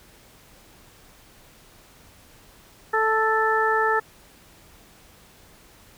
harmonic tone, 440 Hz, A4, in tune, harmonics 1 / 2 / 3 / 4, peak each -24 / -24 / -24 / -24 dBFS, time 2.93-4 s, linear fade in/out 10 ms, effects pink hiss -52 dBFS RMS until 5.97 s

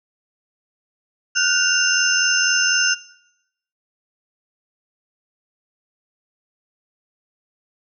sine tone cluster, 1440 / 1524 / 2788 / 5280 / 6210 Hz, F#6 / G6 / F7 / E8 / G8, -47 / -49 / -4 / +2 / -17 cents, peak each -22 dBFS, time 1.35-2.95 s, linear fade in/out 20 ms, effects noise-tail reverb RT60 0.8 s tail -19 dB re dry

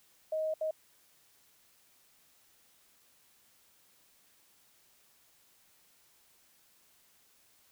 sine tone bursts at uneven times, 628 Hz, D#5, 16 cents sharp, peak -30 dBFS, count 2, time 0.32-0.54 / 0.61-0.71 s, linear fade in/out 5 ms, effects white hiss -66 dBFS RMS until 7.71 s

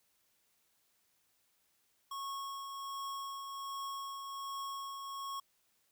square tone with tremolo, 1098 Hz, C#6, 17 cents flat, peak -39 dBFS, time 2.11-5.4 s, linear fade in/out 5 ms, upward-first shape triangle, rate 1.3 Hz, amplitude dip 40%, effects white hiss -75 dBFS RMS until 5.91 s

